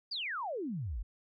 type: exponential sweep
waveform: sine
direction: down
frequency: 4978 to 42.39 Hz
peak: -34 dBFS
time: 0.11-1.03 s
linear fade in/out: 10 ms
effects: MP3 48 kbps